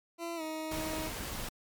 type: tone with pitch glide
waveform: 20% pulse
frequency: 337.5 to 314.9 Hz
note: E4 to D#4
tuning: +41 to +21 cents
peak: -31 dBFS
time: 0.18-1.11 s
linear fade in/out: 50 ms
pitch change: -120 cents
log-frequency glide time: 0.36-0.42 s
type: noise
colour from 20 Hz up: pink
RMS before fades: -39 dBFS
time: 0.71-1.49 s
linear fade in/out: 5 ms
effects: MP3 96 kbps